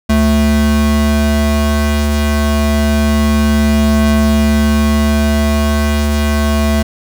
square tone pair together, 73.25 / 220 Hz, D2 / A3, -4 / 0 cents, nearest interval octave + perfect fifth, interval 1904 cents, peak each -13 dBFS, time 0.09-6.83 s, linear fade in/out 10 ms, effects none

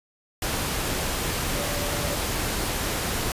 sine tone in noise, 580 Hz, D5, 22 cents flat, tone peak -34 dBFS, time 1.55-2.15 s, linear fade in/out 2 ms, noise pink, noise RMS -27 dBFS, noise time 0.42-3.32 s, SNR -10 dB, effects resampled to 32000 Hz

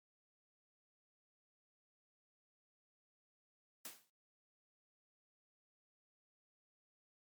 white noise with exponential decay, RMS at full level -45 dBFS, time 3.85-4.1 s, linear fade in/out 2 ms, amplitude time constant 54 ms, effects high-pass 150 Hz 12 dB/octave + MP3 96 kbps

